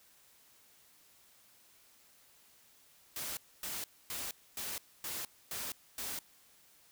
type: noise bursts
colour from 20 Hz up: white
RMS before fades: -40 dBFS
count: 7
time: 3.16-6.19 s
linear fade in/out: 2 ms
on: 210 ms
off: 260 ms
effects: white hiss -64 dBFS RMS until 6.91 s